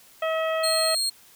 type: harmonic tone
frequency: 642 Hz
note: E5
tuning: 46 cents flat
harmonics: 1 / 2 / 3 / 4 / 5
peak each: -24 / -30 / -34 / -36 / -38 dBFS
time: 0.22-0.95 s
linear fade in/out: 5 ms
type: tone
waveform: 30% pulse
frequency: 4244 Hz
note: C8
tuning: 24 cents sharp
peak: -20 dBFS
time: 0.63-1.1 s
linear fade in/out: 10 ms
effects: white hiss -53 dBFS RMS until 1.35 s